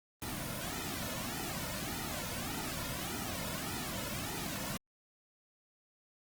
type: noise with flanger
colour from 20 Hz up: pink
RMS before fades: -39 dBFS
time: 0.22-4.77 s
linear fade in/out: 0 ms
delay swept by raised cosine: 1.8 to 2.57 ms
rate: 1.7 Hz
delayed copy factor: -0.8
effects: Opus 24 kbps